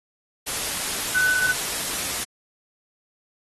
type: tone in noise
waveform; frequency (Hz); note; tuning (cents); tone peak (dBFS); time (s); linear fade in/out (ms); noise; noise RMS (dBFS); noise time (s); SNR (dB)
sine; 1500; F#6; +23; -18; 1.14-1.53; 20; white; -27; 0.46-2.25; +6
effects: AAC 32 kbps